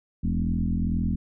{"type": "tone with frequency modulation", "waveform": "sine", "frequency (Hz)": 130.81, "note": "C3", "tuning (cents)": 0, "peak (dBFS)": -22, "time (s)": [0.23, 1.16], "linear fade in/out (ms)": 10, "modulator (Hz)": 42.1, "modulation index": 2.8, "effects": []}